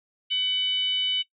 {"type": "tone with frequency modulation", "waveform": "sine", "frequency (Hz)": 3000, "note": "F#7", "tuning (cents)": 23, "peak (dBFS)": -22, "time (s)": [0.3, 1.23], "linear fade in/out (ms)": 20, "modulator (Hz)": 737, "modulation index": 0.45, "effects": ["noise-tail reverb RT60 0.1 s tail -18 dB re dry"]}